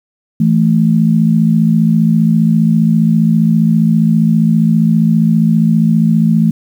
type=tone pair together; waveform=sine; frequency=165.23 / 220.2 Hz; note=E3 / A3; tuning=+4 / +2 cents; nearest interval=perfect fourth; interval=498 cents; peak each=-10 dBFS; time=0.4-6.51 s; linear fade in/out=5 ms; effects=7-bit